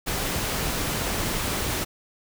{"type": "noise", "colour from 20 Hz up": "pink", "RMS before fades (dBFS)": -27, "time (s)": [0.06, 1.85], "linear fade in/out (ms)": 20, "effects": []}